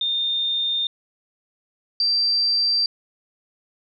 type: tone pair in turn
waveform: sine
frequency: 3633 / 4696 Hz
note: A#7 / D8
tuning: -45 / -1 cents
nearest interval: major third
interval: 444 cents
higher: second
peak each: -20 / -17 dBFS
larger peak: second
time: 0.01-0.87 / 2-2.86 s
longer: neither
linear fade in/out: 2 ms
effects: none